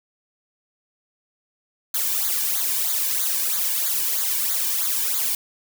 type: noise with flanger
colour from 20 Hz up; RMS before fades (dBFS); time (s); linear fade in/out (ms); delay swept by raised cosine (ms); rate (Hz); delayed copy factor
blue; -23; 1.94-5.35; 2; 0.36 to 1.56; 3.1; -0.95
effects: none